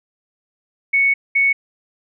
sine tone bursts at uneven times, 2217 Hz, C#7, in tune, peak -12 dBFS, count 2, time 0.93-1.14 / 1.35-1.53 s, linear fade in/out 10 ms, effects none

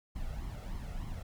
brown noise with flanger, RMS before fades -39 dBFS, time 0.15-1.23 s, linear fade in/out 10 ms, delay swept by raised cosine 0.94 to 1.53 ms, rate 3.3 Hz, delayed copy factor +0.65, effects none

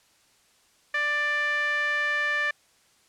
sawtooth tone with band-pass filter, 590 Hz, D5, 8 cents sharp, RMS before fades -26 dBFS, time 0.94-2.51 s, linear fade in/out 5 ms, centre 1900 Hz, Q 5.7, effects white hiss -62 dBFS RMS until 3.08 s + low-pass 9000 Hz 12 dB/octave

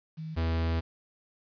sine / 45% pulse tone pair in turn, 158.8 / 82.01 Hz, D#3 / E2, +36 / -8 cents, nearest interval major seventh, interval 1144 cents, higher first, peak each -35 / -26 dBFS, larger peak second, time 0.17-0.36 / 0.36-0.81 s, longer second, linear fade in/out 20 ms, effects resampled to 11025 Hz + 10-bit

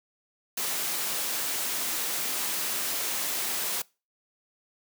white noise, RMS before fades -30 dBFS, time 0.57-3.82 s, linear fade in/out 5 ms, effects noise-tail reverb RT60 0.3 s tail -24 dB re dry + high-pass 200 Hz 12 dB/octave

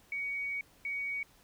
sine tone bursts at uneven times, 2247 Hz, C#7, 23 cents sharp, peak -33 dBFS, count 2, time 0.12-0.61 / 0.85-1.23 s, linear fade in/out 2 ms, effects pink hiss -63 dBFS RMS until 1.43 s

